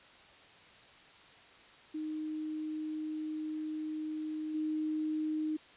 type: tone with level steps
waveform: sine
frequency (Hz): 309.7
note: D#4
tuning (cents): -8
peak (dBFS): -35 / -31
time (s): 1.94-5.57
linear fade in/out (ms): 10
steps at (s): 4.54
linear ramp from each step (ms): 10
effects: white hiss -57 dBFS RMS until 5.76 s + resampled to 8000 Hz